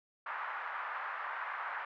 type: band-pass noise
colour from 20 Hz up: pink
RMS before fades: -40 dBFS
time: 0.26-1.85 s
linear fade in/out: 5 ms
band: 960 to 1700 Hz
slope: 24 dB/octave
effects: none